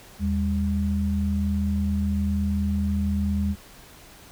sine tone pair together, 79.7 / 200.8 Hz, D#2 / G3, +42 / +42 cents, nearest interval octave + major third, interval 1600 cents, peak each -24 dBFS, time 0.19-3.56 s, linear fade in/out 50 ms, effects pink hiss -48 dBFS RMS until 4.31 s

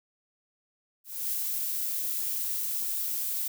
violet noise with ADSR envelope, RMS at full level -29 dBFS, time 1.04-3.48 s, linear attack 290 ms, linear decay 9 ms, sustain -2 dB, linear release 5 ms, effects none

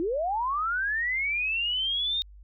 sine linear sweep, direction up, 313.9 to 3707 Hz, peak -25 dBFS, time 0-2.22 s, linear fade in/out 0 ms, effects added 50 Hz sine -46 dBFS peak until 2.43 s

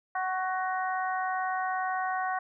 harmonic tone with a mistuned harmonic, 373.5 Hz, F#4, 16 cents sharp, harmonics 2 / 3 / 4 / 5, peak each -30 / -34 / -36 / -38 dBFS, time 0.15-2.39 s, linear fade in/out 5 ms, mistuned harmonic 3, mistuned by -17 cents, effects none

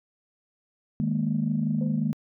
sine chord, D# suspended fourth, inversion none, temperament equal, 155.56 / 207.7 / 233.1 Hz, D#3 / G#3 / A#3, 0 / 0 / 0 cents, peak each -27 dBFS, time 1-2.13 s, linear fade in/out 0 ms
sine tone with exponential decay, 514 Hz, C5, 31 cents flat, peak -34 dBFS, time 1.81-2.13 s, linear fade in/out 2 ms, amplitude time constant 69 ms
effects tanh soft clip ceiling -14 dBFS

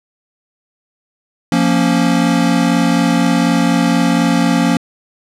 square chord, Bb minor, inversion second, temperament equal, 174.61 / 233.1 / 277.2 Hz, F3 / Bb3 / Db4, 0 / 0 / 0 cents, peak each -16 dBFS, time 1.52-4.77 s, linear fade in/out 2 ms, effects low-pass 9000 Hz 12 dB/octave

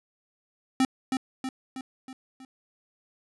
square tone with echo, 261.6 Hz, C4, in tune, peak -20 dBFS, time 0.8-0.85 s, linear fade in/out 2 ms, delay 320 ms, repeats 5, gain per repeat -5 dB, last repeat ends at 2.45 s, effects resampled to 24000 Hz

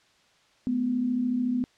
sine tone pair together, 216.2 / 250 Hz, A3 / B3, -30 / +21 cents, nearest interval minor third, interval 251 cents, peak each -32 / -24 dBFS, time 0.67-1.64 s, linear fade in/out 0 ms, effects white hiss -62 dBFS RMS until 1.77 s + low-pass 5000 Hz 12 dB/octave

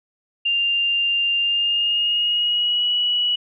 sine tone with pitch glide, 2794 to 2933 Hz, F7 to F#7, 0 to -16 cents, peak -17 dBFS, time 0.45-3.36 s, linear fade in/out 10 ms, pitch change +84 cents, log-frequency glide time 1.4-2.92 s, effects none

